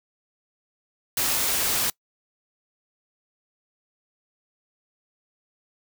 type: noise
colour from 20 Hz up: white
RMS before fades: -24 dBFS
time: 1.17-1.9 s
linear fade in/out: 2 ms
effects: noise-tail reverb RT60 0.1 s tail -24 dB re dry